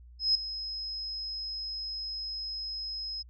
sine tone with ADSR envelope, 5120 Hz, D#8, 49 cents sharp, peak -20 dBFS, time 0.19-3.23 s, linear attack 160 ms, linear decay 5 ms, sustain -14 dB, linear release 18 ms, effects added 60 Hz sine -49 dBFS peak until 3.29 s

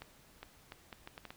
accelerating click train, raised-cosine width 0.3 ms, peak -29 dBFS, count 8, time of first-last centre 0.02-1.305 s, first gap 410 ms, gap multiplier 0.71, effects pink hiss -62 dBFS RMS until 1.36 s

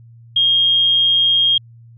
sine tone, 3238 Hz, G#7, 45 cents flat, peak -11 dBFS, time 0.36-1.58 s, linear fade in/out 5 ms, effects added 116 Hz sine -40 dBFS peak until 1.97 s

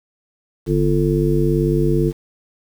harmonic tone, 49 Hz, G1, in tune, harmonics 1 / 3 / 5 / 7 / 9, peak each -22 / -18 / -24 / -19 / -22 dBFS, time 0.66-2.13 s, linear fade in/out 50 ms, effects 7-bit

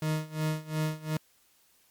40% pulse tone with tremolo, 155.56 Hz, D#3, in tune, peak -25 dBFS, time 0.02-1.17 s, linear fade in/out 2 ms, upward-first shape sine, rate 2.8 Hz, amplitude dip 90%, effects white hiss -65 dBFS RMS until 1.9 s + MP3 96 kbps

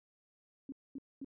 sine tone bursts, 272.6 Hz, C#4, 29 cents flat, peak -40 dBFS, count 3, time 0.69-1.246 s, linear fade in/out 2 ms, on 32 ms, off 230 ms, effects none

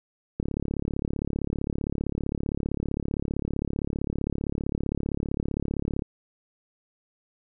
click train, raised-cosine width 3 ms, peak -15 dBFS, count 200, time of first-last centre 0.4-6.021 s, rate 35.4 Hz, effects none

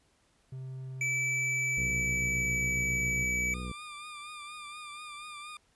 triangle tone, 130.81 Hz, C3, in tune, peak -36 dBFS, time 0.52-3.24 s, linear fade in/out 5 ms
square tone with pitch glide, 2309 to 2292 Hz, D7 to D7, -30 to -43 cents, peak -29 dBFS, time 1.01-3.54 s, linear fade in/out 2 ms, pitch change -13 cents, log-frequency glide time 1.44-2.74 s
harmonic tone, 61.74 Hz, B1, in tune, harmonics 1 / 2 / 3 / 4 / 5 / 6 / 7 / 8, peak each -38 / -44 / -41 / -47 / -53 / -53 / -54 / -51 dBFS, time 1.77-3.72 s, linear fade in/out 5 ms
20% pulse tone with vibrato, 1200 Hz, D6, 37 cents sharp, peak -37 dBFS, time 3.54-5.57 s, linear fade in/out 2 ms, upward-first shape triangle, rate 4.2 Hz, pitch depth 48 cents each way
effects pink hiss -69 dBFS RMS until 5.75 s + resampled to 24000 Hz

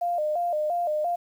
sine tone with vibrato, 651 Hz, E5, 22 cents flat, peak -23 dBFS, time 0.01-1.16 s, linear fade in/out 10 ms, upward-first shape square, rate 2.9 Hz, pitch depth 120 cents each way, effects 9-bit

